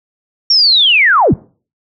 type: linear sweep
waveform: sine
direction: down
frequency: 5588 to 66.7 Hz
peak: -6 dBFS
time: 0.5-1.34 s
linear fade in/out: 5 ms
effects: noise-tail reverb RT60 0.4 s tail -22 dB re dry